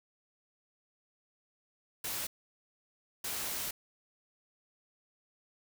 white noise bursts at uneven times, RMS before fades -37 dBFS, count 2, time 2.04-2.27 / 3.24-3.71 s, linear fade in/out 5 ms, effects none

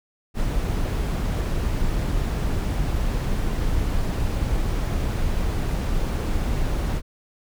brown noise, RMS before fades -23 dBFS, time 0.34-7.02 s, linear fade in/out 50 ms, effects none

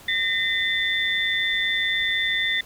sine tone cluster, 1836 / 2026 / 3538 Hz, A#6 / B6 / A7, -27 / +44 / +9 cents, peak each -25 dBFS, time 0.08-2.61 s, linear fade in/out 5 ms, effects pink hiss -47 dBFS RMS until 2.65 s

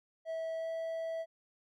triangle tone with pitch glide, 650 to 654.1 Hz, E5 to E5, -24 to -14 cents, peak -33 dBFS, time 0.25-1.26 s, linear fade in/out 50 ms, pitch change +10 cents, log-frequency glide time 0.56-0.69 s, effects none

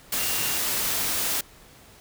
sine tone in noise, 2786 Hz, F7, 5 cents flat, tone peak -36 dBFS, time 0.18-0.58 s, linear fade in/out 5 ms, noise white, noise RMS -26 dBFS, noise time 0.12-1.41 s, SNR -13 dB, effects pink hiss -51 dBFS RMS until 2 s

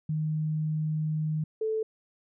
sine tone pair in turn, 155 / 438.4 Hz, D#3 / A4, -6 / -6 cents, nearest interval octave + tritone, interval 1800 cents, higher second, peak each -26 / -26 dBFS, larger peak neither, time 0.09-1.44 / 1.61-1.83 s, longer first, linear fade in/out 5 ms, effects none

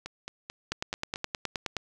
two click trains, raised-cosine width 0.2 ms, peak -13 / -20 dBFS, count 11 / 6, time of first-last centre 0.72-1.767 / 0.06-1.159 s, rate 9.55 / 4.55 Hz, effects none

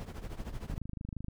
brown noise with tremolo, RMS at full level -37 dBFS, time 0-0.78 s, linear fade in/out 0 ms, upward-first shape triangle, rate 13 Hz, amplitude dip 85%
click train, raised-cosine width 5 ms, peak -27 dBFS, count 16, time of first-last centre 0.7-1.284 s, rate 25.7 Hz
effects none

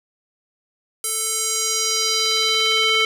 square tone with band-pass filter sweep, 441.4 Hz, A4, 5 cents sharp, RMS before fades -20 dBFS, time 1.04-3.05 s, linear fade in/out 2 ms, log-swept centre 10000 to 2700 Hz, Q 2.2, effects none

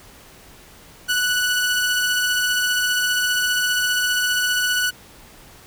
sawtooth tone pair together, 1480 / 2945 Hz, F#6 / F#7, 0 / -9 cents, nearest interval octave, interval 1191 cents, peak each -15 / -24 dBFS, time 1.08-4.91 s, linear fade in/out 20 ms, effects pink hiss -46 dBFS RMS until 5.66 s

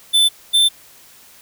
square tone pair in turn, 3520 / 3551 Hz, A7 / A7, 0 / +15 cents, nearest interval unison, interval 15 cents, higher second, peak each -11 dBFS, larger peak neither, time 0.13-0.29 / 0.53-0.69 s, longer neither, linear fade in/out 20 ms, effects white hiss -46 dBFS RMS until 1.41 s

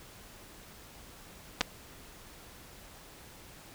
clicks, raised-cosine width 0.2 ms, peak -9 dBFS, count 2, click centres 1.609 / 1.613 s, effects pink hiss -52 dBFS RMS until 3.74 s

